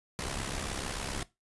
pink noise with amplitude modulation, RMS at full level -33 dBFS, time 0.19-1.23 s, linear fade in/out 0 ms, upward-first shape sine, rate 67 Hz, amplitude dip 65%, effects noise-tail reverb RT60 0.2 s tail -18 dB re dry + resampled to 24000 Hz

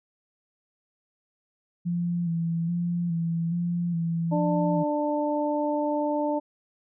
sine tone with vibrato, 170 Hz, F3, 46 cents flat, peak -24 dBFS, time 1.85-4.84 s, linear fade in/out 20 ms, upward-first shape square, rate 1.2 Hz, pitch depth 33 cents each way
harmonic tone, 296.4 Hz, D4, 16 cents sharp, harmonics 1 / 2 / 3, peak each -27 / -27 / -30 dBFS, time 4.31-6.4 s, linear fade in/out 20 ms
effects none

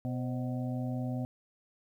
harmonic tone with a mistuned harmonic, 125 Hz, B2, 21 cents sharp, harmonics 1 / 2 / 4 / 5 / 6, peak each -34 / -35 / -46 / -45 / -47 dBFS, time 0.05-1.25 s, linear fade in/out 0 ms, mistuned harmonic 4, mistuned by +90 cents, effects 11-bit

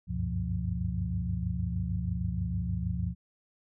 sine tone cluster, 70.4 / 93.3 / 99.7 / 124 / 175.4 Hz, C#2 / F#2 / G2 / B2 / F3, +27 / +15 / +30 / +7 / +8 cents, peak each -34 / -36 / -36 / -37 / -34 dBFS, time 0.07-3.15 s, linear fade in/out 50 ms, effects none

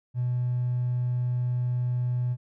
triangle tone with hard clipping, 123.47 Hz, B2, in tune, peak -24 dBFS, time 0.14-2.37 s, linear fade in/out 50 ms, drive 3 dB, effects none

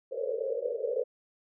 pink band-pass noise, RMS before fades -32 dBFS, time 0.11-1.04 s, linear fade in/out 20 ms, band 440 to 560 Hz, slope 96 dB/octave, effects none

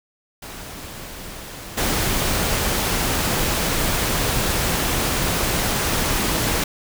pink noise with level steps, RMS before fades -35 / -21 dBFS, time 0.42-6.64 s, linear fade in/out 5 ms, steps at 1.77 s, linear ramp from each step 10 ms, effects none

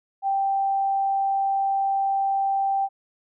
sine tone, 784 Hz, G5, in tune, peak -20 dBFS, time 0.22-2.89 s, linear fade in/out 50 ms, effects none

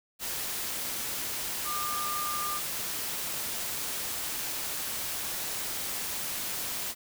sine tone in noise, 1200 Hz, D6, 37 cents sharp, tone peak -32 dBFS, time 1.64-2.61 s, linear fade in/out 50 ms, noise white, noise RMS -34 dBFS, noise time 0.19-6.95 s, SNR -1 dB, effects none

